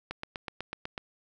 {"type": "click train", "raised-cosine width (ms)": 0.3, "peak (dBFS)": -19, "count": 8, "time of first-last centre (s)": [0.11, 0.978], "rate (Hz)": 8.06, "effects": []}